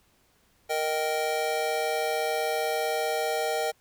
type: chord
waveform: square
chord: Eb major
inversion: second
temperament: just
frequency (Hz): 466.7 / 622.3 / 777.8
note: Bb4 / Eb5 / G5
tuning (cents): +2 / 0 / -14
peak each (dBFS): -31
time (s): 0.69-3.72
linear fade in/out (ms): 20
effects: pink hiss -65 dBFS RMS until 3.8 s